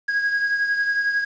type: beating tone pair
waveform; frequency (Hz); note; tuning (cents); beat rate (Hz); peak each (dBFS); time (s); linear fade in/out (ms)
triangle; 1644 / 1655; G#6 / G#6; -18 / -6; 11; -18 / -27; 0.08-1.25; 10
effects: resampled to 16000 Hz + 8-bit